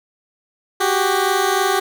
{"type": "tone pair together", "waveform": "15% pulse", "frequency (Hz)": [374.3, 397.6], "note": ["F#4", "G4"], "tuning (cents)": [20, 25], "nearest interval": "minor second", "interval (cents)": 105, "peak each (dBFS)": -12, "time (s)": [0.8, 1.8], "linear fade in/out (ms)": 10, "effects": []}